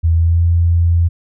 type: tone with pitch glide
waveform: sine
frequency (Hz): 82.41 to 85.02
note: E2 to F2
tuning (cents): 0 to -46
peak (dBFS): -9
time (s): 0.03-1.09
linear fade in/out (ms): 20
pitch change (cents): +54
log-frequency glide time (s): 0.14-0.43
effects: none